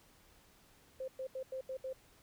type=tone bursts at uneven times; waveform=sine; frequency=523.3 Hz; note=C5; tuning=in tune; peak=-38 dBFS; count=6; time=1-1.08 / 1.19-1.27 / 1.35-1.43 / 1.52-1.61 / 1.69-1.77 / 1.84-1.93 s; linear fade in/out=5 ms; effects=pink hiss -65 dBFS RMS until 2.22 s